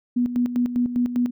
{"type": "tone with tremolo", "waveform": "sine", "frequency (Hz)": 244.3, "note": "B3", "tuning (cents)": -19, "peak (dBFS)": -17, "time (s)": [0.16, 1.31], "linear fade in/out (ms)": 10, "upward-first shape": "square", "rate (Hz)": 5, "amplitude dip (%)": 65, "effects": []}